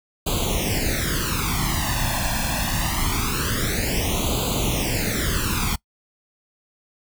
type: noise with flanger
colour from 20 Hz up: pink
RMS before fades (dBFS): -23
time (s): 0.26-5.76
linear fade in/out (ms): 10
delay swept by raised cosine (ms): 0.27 to 1.18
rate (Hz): 0.24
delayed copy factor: +1
effects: noise-tail reverb RT60 0.1 s tail -23 dB re dry